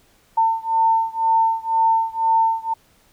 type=beating tone pair; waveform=sine; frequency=900 / 902 Hz; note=A5 / A5; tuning=+39 / +43 cents; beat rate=2 Hz; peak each=-18 / -19 dBFS; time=0.37-2.74 s; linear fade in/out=10 ms; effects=pink hiss -57 dBFS RMS until 3.12 s